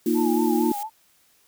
blue noise, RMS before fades -37 dBFS, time 0.06-0.83 s, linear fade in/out 2 ms
sine chord, Bb suspended fourth, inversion none, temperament equal, 233.1 / 311.1 / 349.2 Hz, Bb3 / Eb4 / F4, 0 / 0 / 0 cents, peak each -23 dBFS, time 0.06-0.72 s, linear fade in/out 5 ms
sine tone with vibrato, 852 Hz, G#5, 44 cents sharp, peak -28 dBFS, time 0.14-0.9 s, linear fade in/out 50 ms, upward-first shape sine, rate 4.3 Hz, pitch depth 82 cents each way
effects white hiss -61 dBFS RMS until 1.47 s

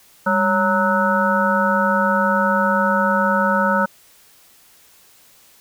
harmonic tone with a mistuned harmonic, 185.2 Hz, F#3, 2 cents sharp, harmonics 1 / 3 / 5 / 7 / 8, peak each -21 / -21 / -21 / -21 / -21 dBFS, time 0.26-3.86 s, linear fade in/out 10 ms, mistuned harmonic 1, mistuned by +140 cents, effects white hiss -51 dBFS RMS until 5.6 s

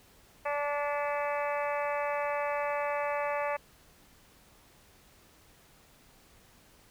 harmonic tone with a mistuned harmonic, 290.1 Hz, D4, 21 cents flat, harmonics 2 / 3 / 4 / 5 / 6 / 7 / 8 / 9, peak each -32 / -35 / -37 / -45 / -41 / -42 / -44 / -44 dBFS, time 0.45-3.57 s, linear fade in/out 10 ms, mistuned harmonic 8, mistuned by -30 cents, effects pink hiss -60 dBFS RMS until 6.9 s

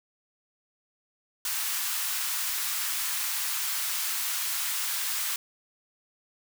white high-pass noise, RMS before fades -30 dBFS, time 1.45-5.36 s, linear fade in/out 2 ms, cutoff 960 Hz, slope 24 dB/octave, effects none

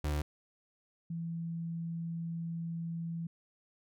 35% pulse / sine tone pair in turn, 74.3 / 166.8 Hz, D2 / E3, +21 / +21 cents, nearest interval octave + major second, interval 1400 cents, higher second, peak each -29 / -35 dBFS, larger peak first, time 0.04-0.22 / 1.1-3.27 s, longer second, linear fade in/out 5 ms, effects none

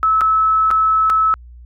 sine tone with dropouts, 1300 Hz, E6, 24 cents flat, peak -11 dBFS, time 0.03-1.34 s, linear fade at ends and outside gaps 0 ms, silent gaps 0.209-0.215 / 0.705-0.712 / 1.098-1.101 s, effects added 60 Hz sine -36 dBFS peak until 1.65 s

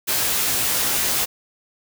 white noise with comb filter, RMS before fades -21 dBFS, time 0.07-1.26 s, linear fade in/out 20 ms, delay 16 ms, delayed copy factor +0.65, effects none

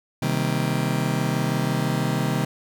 35% pulse chord, C minor seventh, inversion none, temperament just, 130.81 / 156.98 / 196.22 / 235.5 Hz, C3 / Eb3 / G3 / Bb3, 0 / +16 / +2 / +18 cents, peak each -24 / -24 / -27 / -28 dBFS, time 0.22-2.45 s, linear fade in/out 5 ms, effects none

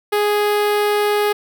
sawtooth tone with notch filter, 415.3 Hz, G#4, in tune, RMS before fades -17 dBFS, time 0.12-1.33 s, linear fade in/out 10 ms, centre 6800 Hz, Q 1.1, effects none

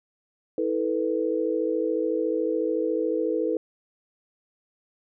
sine chord, E suspended fourth, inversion none, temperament equal with one note detuned, 322.8 / 440 / 493.9 Hz, E4 / A4 / B4, -36 / 0 / 0 cents, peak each -27 dBFS, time 0.58-3.57 s, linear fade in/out 2 ms, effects none

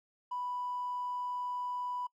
triangle tone, 987.8 Hz, B5, in tune, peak -31 dBFS, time 0.31-2.07 s, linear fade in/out 10 ms, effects noise-tail reverb RT60 0.1 s tail -25 dB re dry + tanh soft clip ceiling -31 dBFS

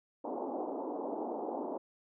pink band-pass noise, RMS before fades -38 dBFS, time 0.24-1.78 s, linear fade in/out 10 ms, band 250 to 930 Hz, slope 48 dB/octave, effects none

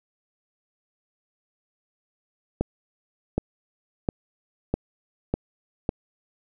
accelerating click train, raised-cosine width 2 ms, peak -9 dBFS, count 6, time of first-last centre 2.61-5.891 s, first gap 770 ms, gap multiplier 0.92, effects none

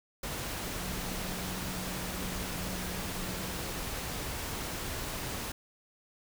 sine tone in noise, 183.7 Hz, F#3, 12 cents flat, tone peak -42 dBFS, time 0.79-3.59 s, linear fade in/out 5 ms, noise pink, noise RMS -37 dBFS, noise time 0.23-5.52 s, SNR -8 dB, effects none

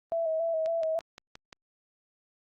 sine tone with vibrato, 652 Hz, E5, 19 cents flat, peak -26 dBFS, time 0.12-0.99 s, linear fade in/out 0 ms, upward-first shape square, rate 3.6 Hz, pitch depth 35 cents each way
click train, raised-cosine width 0.2 ms, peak -27 dBFS, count 6, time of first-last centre 0.66-1.528 s, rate 5.76 Hz
effects Opus 24 kbps

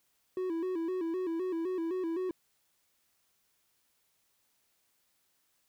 triangle tone with vibrato, 349.2 Hz, F4, in tune, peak -29 dBFS, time 0.37-2.31 s, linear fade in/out 2 ms, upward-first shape square, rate 3.9 Hz, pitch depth 100 cents each way, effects white hiss -74 dBFS RMS until 5.68 s

